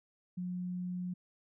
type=tone; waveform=sine; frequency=180 Hz; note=F#3; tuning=47 cents flat; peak=-35 dBFS; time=0.37-1.14 s; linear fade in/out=10 ms; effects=none